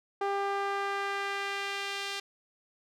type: tone with band-pass filter sweep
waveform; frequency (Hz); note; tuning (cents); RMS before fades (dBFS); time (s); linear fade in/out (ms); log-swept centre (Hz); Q
sawtooth; 397.9; G4; +26; -33; 0.21-2.2; 5; 800 to 3600; 1.1
effects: none